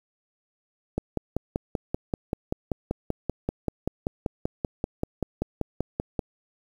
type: click train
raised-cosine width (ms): 2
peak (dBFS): -12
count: 28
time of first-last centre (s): 0.98-6.192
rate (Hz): 5.18
effects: 8-bit